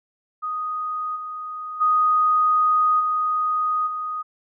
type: tone with level steps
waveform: sine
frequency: 1244.5 Hz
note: D#6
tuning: in tune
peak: -24 / -29 / -15 / -19 / -25 dBFS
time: 0.42-4.23 s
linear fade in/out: 20 ms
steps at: 1.15 / 1.8 / 2.99 / 3.86 s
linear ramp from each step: 20 ms
effects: none